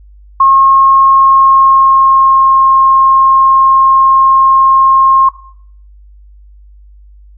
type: tone with pitch glide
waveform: sine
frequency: 1079 to 1069.1 Hz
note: C#6 to C6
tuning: -47 to +37 cents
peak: -3 dBFS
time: 0.4-5.29 s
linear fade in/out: 5 ms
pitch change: -16 cents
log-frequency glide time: 1.08-2.69 s
effects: noise-tail reverb RT60 0.6 s tail -17 dB re dry + added 50 Hz sine -35 dBFS peak until 7.37 s